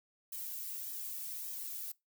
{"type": "noise with flanger", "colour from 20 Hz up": "violet", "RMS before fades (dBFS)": -42, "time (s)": [0.32, 1.92], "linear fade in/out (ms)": 5, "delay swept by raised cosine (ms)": [1.4, 2.5], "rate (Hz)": 1.7, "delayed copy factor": -0.95, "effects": ["noise-tail reverb RT60 0.2 s tail -22 dB re dry"]}